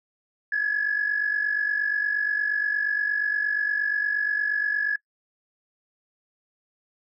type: tone pair together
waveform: sine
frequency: 1655.5 / 1704 Hz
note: G#6 / G#6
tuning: -6 / +44 cents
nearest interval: unison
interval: 50 cents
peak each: -27 / -22 dBFS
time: 0.52-4.96 s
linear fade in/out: 5 ms
effects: noise-tail reverb RT60 0.1 s tail -24 dB re dry + tanh soft clip ceiling -15 dBFS